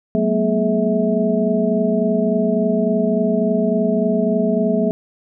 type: tone cluster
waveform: sine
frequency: 186.8 / 216.2 / 239.7 / 422.6 / 649 Hz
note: F#3 / A3 / A#3 / G#4 / E5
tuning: +17 / -30 / +48 / +30 / -27 cents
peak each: -21 dBFS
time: 0.15-4.91 s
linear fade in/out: 0 ms
effects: none